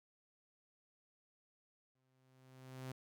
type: tone with exponential growth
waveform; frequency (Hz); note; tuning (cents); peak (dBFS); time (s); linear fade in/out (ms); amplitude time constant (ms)
sawtooth; 130; C3; -11; -39; 1.95-2.92; 5; 210
effects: none